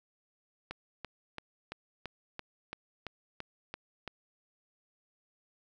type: click train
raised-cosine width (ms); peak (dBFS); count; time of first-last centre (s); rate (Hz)
0.3; -23; 11; 0.71-4.077; 2.97
effects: none